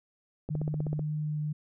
click train, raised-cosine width 2 ms, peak -22 dBFS, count 9, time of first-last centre 0.49-0.993 s, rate 15.9 Hz
sine tone with vibrato, 151.4 Hz, D#3, 47 cents flat, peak -29 dBFS, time 0.5-1.53 s, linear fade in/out 10 ms, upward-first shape triangle, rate 1.9 Hz, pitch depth 9 cents each way
effects none

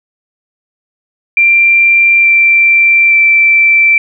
sine tone with pitch steps, 2367 / 2352 / 2337 Hz, D7 / D7 / D7, +13 / +2 / -9 cents, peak -4 dBFS, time 1.37-3.98 s, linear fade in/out 2 ms, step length 870 ms, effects none

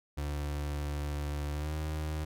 35% pulse tone with pitch glide, 73.1 to 77.09 Hz, D2 to D#2, -7 to -15 cents, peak -31 dBFS, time 0.17-2.25 s, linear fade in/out 10 ms, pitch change +92 cents, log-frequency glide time 1.51-1.73 s, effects none

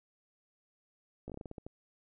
slowing click train, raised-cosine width 2 ms, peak -30 dBFS, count 10, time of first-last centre 1.28-1.665 s, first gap 17 ms, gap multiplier 1.22, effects none

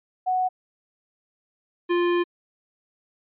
sine / square tone pair in turn, 740 / 349.2 Hz, F#5 / F4, 0 / 0 cents, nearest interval octave + minor second, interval 1300 cents, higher first, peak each -20 dBFS, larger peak neither, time 0.26-0.49 / 1.89-2.24 s, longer second, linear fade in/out 20 ms, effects resampled to 8000 Hz

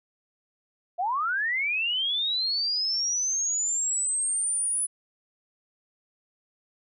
sine linear sweep, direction up, 663 to 10000 Hz, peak -24 dBFS, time 0.98-4.87 s, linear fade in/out 20 ms, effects none

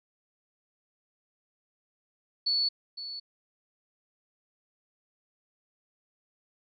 sine tone with echo, 4435 Hz, C#8, in tune, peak -24 dBFS, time 2.46-2.69 s, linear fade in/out 10 ms, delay 510 ms, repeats 1, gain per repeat -12 dB, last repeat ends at 3.2 s, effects none

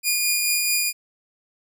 10% pulse tone with tremolo, 2434 Hz, D#7, 39 cents flat, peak -9 dBFS, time 0.03-0.93 s, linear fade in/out 50 ms, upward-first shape triangle, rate 4.6 Hz, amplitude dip 30%, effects none

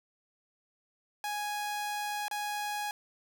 sawtooth tone with dropouts, 830.6 Hz, G#5, in tune, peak -29 dBFS, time 1.24-2.91 s, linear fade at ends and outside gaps 1 ms, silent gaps 2.282-2.312 s, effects none

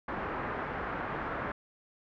white low-pass noise, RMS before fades -36 dBFS, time 0.08-1.52 s, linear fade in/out 5 ms, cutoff 1600 Hz, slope 24 dB/octave, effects none

